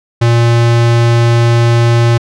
square tone, 117.6 Hz, A#2, 16 cents sharp, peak -7 dBFS, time 0.21-2.18 s, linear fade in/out 10 ms, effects low-pass 6000 Hz 12 dB/octave

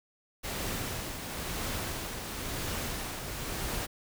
pink noise with tremolo, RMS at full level -34 dBFS, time 0.43-3.87 s, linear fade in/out 20 ms, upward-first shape triangle, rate 0.98 Hz, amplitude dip 45%, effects none

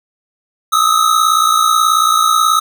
square tone pair together, 1241.6 / 1300 Hz, D#6 / E6, -4 / -24 cents, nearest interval minor second, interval 80 cents, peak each -13 dBFS, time 0.72-2.6 s, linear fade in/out 10 ms, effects none

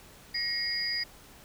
sine tone cluster, 1887 / 2171 / 4892 Hz, A#6 / C#7 / D#8, +21 / -37 / -30 cents, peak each -35 / -38 / -30 dBFS, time 0.34-1.04 s, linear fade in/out 10 ms, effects pink hiss -53 dBFS RMS until 1.44 s

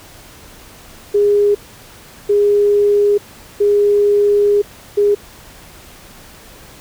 sine tone bursts at uneven times, 410 Hz, G#4, 22 cents flat, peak -9 dBFS, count 4, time 1.14-1.55 / 2.29-3.18 / 3.6-4.62 / 4.97-5.15 s, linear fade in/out 10 ms, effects pink hiss -40 dBFS RMS until 6.8 s

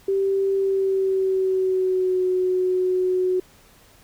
sine tone with pitch glide, 390 to 368.1 Hz, G4 to F#4, -9 to -9 cents, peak -18 dBFS, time 0.08-3.4 s, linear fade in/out 5 ms, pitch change -100 cents, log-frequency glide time 0.55-2.23 s, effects pink hiss -53 dBFS RMS until 4.03 s

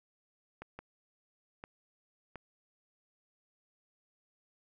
clicks, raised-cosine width 0.5 ms, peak -29 dBFS, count 4, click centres 0.62 / 0.79 / 1.639 / 2.357 s, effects none

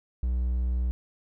triangle tone, 61.6 Hz, B1, 4 cents flat, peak -22 dBFS, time 0.23-0.91 s, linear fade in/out 0 ms, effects none

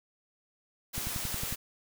white noise, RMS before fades -36 dBFS, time 0.93-1.56 s, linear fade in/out 20 ms
click train, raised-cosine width 5 ms, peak -24 dBFS, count 7, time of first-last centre 0.98-1.525 s, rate 11 Hz
effects none

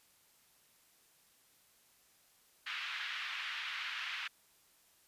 white band-pass noise, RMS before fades -41 dBFS, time 2.66-4.28 s, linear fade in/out 10 ms, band 1300 to 3200 Hz, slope 24 dB/octave, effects white hiss -68 dBFS RMS until 5.07 s + resampled to 32000 Hz

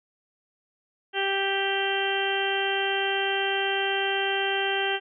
harmonic tone, 392 Hz, G4, in tune, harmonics 1 / 2 / 3 / 4 / 5 / 6 / 7 / 8, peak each -29 / -30 / -41 / -30 / -34 / -40 / -32 / -31 dBFS, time 1.13-5 s, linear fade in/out 50 ms, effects none

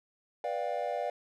triangle chord, G dominant seventh, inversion first, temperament just, 490 / 588 / 705.6 / 784 Hz, B4 / D5 / F5 / G5, -14 / +2 / +18 / 0 cents, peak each -36 / -33 / -33 / -38 dBFS, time 0.44-1.1 s, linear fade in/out 2 ms, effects none

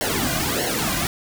pink noise with flanger, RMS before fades -23 dBFS, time 0.01-1.07 s, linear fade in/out 0 ms, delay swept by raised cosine 0.81 to 2.31 ms, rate 1.6 Hz, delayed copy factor -1, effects none

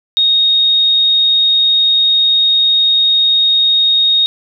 sine tone, 3729 Hz, A#7, in tune, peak -8 dBFS, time 0.17-4.26 s, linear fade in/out 0 ms, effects none

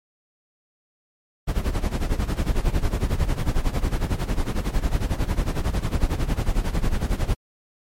brown noise with tremolo, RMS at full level -19 dBFS, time 1.47-7.35 s, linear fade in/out 20 ms, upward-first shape sine, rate 11 Hz, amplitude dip 80%, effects MP3 64 kbps

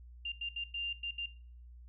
sine tone bursts at uneven times, 2792 Hz, F7, 1 cent flat, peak -35 dBFS, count 6, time 0.25-0.32 / 0.41-0.49 / 0.56-0.64 / 0.74-0.93 / 1.03-1.11 / 1.18-1.26 s, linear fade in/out 5 ms, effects noise-tail reverb RT60 0.5 s tail -20 dB re dry + added 60 Hz sine -50 dBFS peak until 1.88 s

